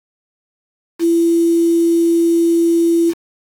sine tone with quantisation, 336 Hz, E4, 33 cents sharp, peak -10 dBFS, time 0.99-3.14 s, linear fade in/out 50 ms, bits 5, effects AAC 64 kbps

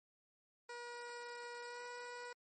15% pulse tone with pitch glide, 480 to 486.7 Hz, B4 to B4, -49 to -25 cents, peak -40 dBFS, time 0.69-2.33 s, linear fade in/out 5 ms, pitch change +24 cents, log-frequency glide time 1.62-1.84 s, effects MP3 32 kbps

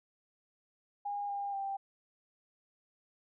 sine tone with pitch steps, 814 / 804 / 787 Hz, G#5 / G5 / G5, -35 / +44 / +7 cents, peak -34 dBFS, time 1.05-1.77 s, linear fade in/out 10 ms, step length 240 ms, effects none

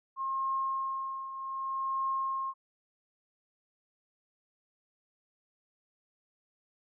sine tone with tremolo, 1071 Hz, C6, 40 cents sharp, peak -28 dBFS, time 0.16-2.54 s, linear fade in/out 50 ms, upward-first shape triangle, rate 0.65 Hz, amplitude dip 70%, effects none

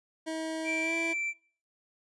25% pulse tone with pitch glide, 320 to 330.7 Hz, D#4 to E4, +49 to +6 cents, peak -29 dBFS, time 0.26-1.14 s, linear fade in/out 20 ms, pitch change +57 cents, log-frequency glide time 0.82-0.94 s
triangle tone, 2339 Hz, D7, 8 cents flat, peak -28 dBFS, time 0.64-1.34 s, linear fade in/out 50 ms
effects noise-tail reverb RT60 0.6 s tail -26 dB re dry + resampled to 24000 Hz

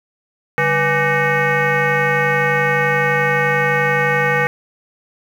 sine tone with frequency modulation, 1174.7 Hz, D6, in tune, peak -12 dBFS, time 0.58-4.47 s, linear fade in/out 0 ms, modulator 343 Hz, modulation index 3, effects tanh soft clip ceiling -8 dBFS + 7-bit

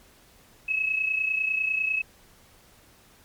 sine tone pair together, 2574 / 2604 Hz, E7 / E7, -42 / -22 cents, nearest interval unison, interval 20 cents, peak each -24 / -30 dBFS, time 0.68-2.02 s, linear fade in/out 10 ms, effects pink hiss -56 dBFS RMS until 3.24 s + MP3 96 kbps

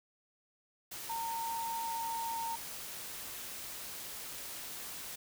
sine tone in noise, 917 Hz, A#5, 29 cents flat, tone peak -35 dBFS, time 1.09-2.56 s, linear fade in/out 10 ms, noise white, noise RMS -44 dBFS, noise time 0.91-5.16 s, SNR +6 dB, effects none

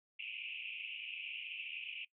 pink band-pass noise, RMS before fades -45 dBFS, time 0.19-2.05 s, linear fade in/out 5 ms, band 2400 to 2900 Hz, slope 96 dB/octave, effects noise-tail reverb RT60 0.1 s tail -20 dB re dry

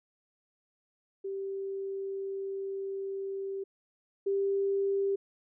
sine tone pair in turn, 390.3 / 394.6 Hz, G4 / G4, -8 / +11 cents, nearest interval unison, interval 19 cents, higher second, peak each -33 / -26 dBFS, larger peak second, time 1.24-3.64 / 4.26-5.16 s, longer first, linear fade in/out 10 ms, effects none

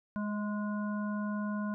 harmonic tone with a mistuned harmonic, 207.7 Hz, G#3, in tune, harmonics 1 / 3 / 5 / 7, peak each -32 / -44 / -43 / -45 dBFS, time 0.16-1.74 s, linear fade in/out 0 ms, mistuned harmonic 3, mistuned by +26 cents, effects none

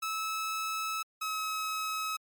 sawtooth tone pair in turn, 1301 / 1282.3 Hz, E6 / E6, -23 / -48 cents, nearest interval unison, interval 25 cents, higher first, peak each -28 dBFS, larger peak neither, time 0.02-1.03 / 1.21-2.17 s, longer first, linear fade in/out 10 ms, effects MP3 96 kbps

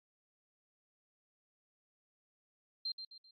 sine tone with echo, 4162 Hz, C8, 10 cents flat, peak -35 dBFS, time 2.85-2.92 s, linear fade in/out 5 ms, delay 130 ms, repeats 3, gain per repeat -8 dB, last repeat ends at 3.31 s, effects AAC 32 kbps

